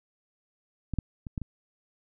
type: clicks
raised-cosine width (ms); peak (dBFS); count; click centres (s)
5; -19 / -14 / -25 / -19 / -23; 5; 0.937 / 0.987 / 1.268 / 1.378 / 1.417
effects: none